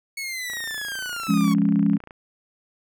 sawtooth linear sweep, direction down, 2217 to 1096 Hz, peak -25 dBFS, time 0.17-1.54 s, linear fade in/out 5 ms
click train, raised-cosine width 0.5 ms, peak -26 dBFS, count 47, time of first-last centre 0.5-2.108 s, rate 28.6 Hz
sine chord, Db major, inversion first, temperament equal with one note detuned, 173.21 / 207.7 / 277.2 Hz, F3 / Ab3 / Db4, -14 / 0 / 0 cents, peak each -22 / -19 / -22 dBFS, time 1.28-1.98 s, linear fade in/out 20 ms
effects none

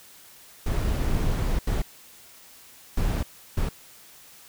brown noise bursts at uneven times, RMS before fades -24 dBFS, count 4, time 0.66-1.59 / 1.67-1.82 / 2.97-3.23 / 3.57-3.69 s, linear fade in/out 5 ms, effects white hiss -50 dBFS RMS until 4.48 s

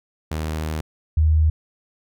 sawtooth / sine tone pair in turn, 78.2 / 78.2 Hz, D#2 / D#2, +9 / +9 cents, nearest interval unison, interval 0 cents, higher neither, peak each -20 / -13 dBFS, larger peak second, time 0.31-0.81 / 1.17-1.5 s, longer first, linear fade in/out 5 ms, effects none

